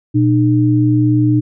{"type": "tone pair together", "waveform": "sine", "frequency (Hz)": [120.5, 303.6], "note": ["B2", "D#4"], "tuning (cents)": [-42, -42], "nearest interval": "octave + major third", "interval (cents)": 1600, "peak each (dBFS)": -12, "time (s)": [0.14, 1.41], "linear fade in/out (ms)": 20, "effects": []}